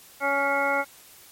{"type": "harmonic tone with a mistuned harmonic", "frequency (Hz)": 280.1, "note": "C#4", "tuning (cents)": 18, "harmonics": [1, 2, 3, 4, 5, 7, 8], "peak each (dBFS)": [-35, -27, -27, -34, -26, -35, -29], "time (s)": [0.2, 0.85], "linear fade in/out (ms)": 50, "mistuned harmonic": 8, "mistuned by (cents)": -46, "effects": ["white hiss -50 dBFS RMS until 1.31 s", "MP3 64 kbps"]}